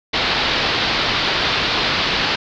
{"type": "low-pass noise", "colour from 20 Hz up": "white", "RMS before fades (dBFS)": -19, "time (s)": [0.13, 2.36], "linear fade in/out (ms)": 10, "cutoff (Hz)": 4600, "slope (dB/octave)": 48, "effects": []}